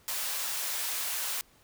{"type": "high-pass noise", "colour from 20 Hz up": "white", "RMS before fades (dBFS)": -33, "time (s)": [0.08, 1.41], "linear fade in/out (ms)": 0, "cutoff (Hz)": 680, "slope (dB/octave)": 12, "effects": ["pink hiss -62 dBFS RMS until 1.63 s"]}